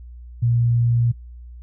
sine tone, 118.6 Hz, A#2, 30 cents sharp, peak -15 dBFS, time 0.42-1.12 s, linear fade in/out 10 ms, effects noise-tail reverb RT60 0.1 s tail -21 dB re dry + added 60 Hz sine -36 dBFS peak until 1.62 s

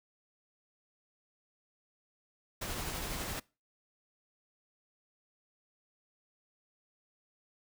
pink noise with tremolo, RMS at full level -37 dBFS, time 2.61-3.4 s, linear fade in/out 10 ms, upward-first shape triangle, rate 12 Hz, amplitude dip 30%, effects noise-tail reverb RT60 0.3 s tail -23 dB re dry

